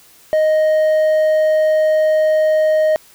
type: tone with hard clipping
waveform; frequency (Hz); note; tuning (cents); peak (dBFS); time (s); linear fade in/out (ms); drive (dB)
sine; 622.3; D#5; 0; -12; 0.33-2.96; 0; 3
effects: white hiss -47 dBFS RMS until 3.14 s